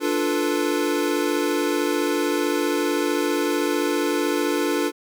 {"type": "chord", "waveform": "square", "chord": "B half-diminished seventh", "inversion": "first", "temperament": "equal", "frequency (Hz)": [293.7, 349.2, 440, 493.9], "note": ["D4", "F4", "A4", "B4"], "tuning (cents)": [0, 0, 0, 0], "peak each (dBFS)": [-25, -26, -27, -30], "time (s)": [0, 4.92], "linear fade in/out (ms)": 50, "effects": []}